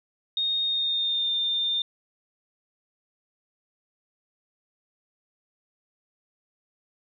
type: tone with pitch glide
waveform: sine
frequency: 3705 to 3610 Hz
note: A#7 to A7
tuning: -11 to +44 cents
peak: -23 dBFS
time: 0.37-1.82 s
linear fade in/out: 2 ms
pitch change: -45 cents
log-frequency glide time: 0.64-1.32 s
effects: none